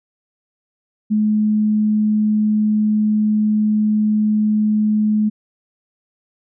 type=tone; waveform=sine; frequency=213 Hz; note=G#3; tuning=44 cents sharp; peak=-13 dBFS; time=1.1-5.3 s; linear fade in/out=20 ms; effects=none